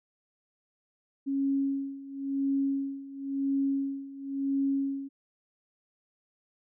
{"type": "tone with tremolo", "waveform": "sine", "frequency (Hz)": 274.8, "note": "C#4", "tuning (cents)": -15, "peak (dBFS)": -24, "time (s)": [1.26, 5.09], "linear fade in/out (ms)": 20, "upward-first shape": "sine", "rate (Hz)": 0.96, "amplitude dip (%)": 85, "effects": []}